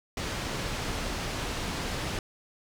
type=low-pass noise; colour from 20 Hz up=pink; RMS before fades=-33 dBFS; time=0.17-2.19 s; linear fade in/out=2 ms; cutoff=6500 Hz; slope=12 dB/octave; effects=none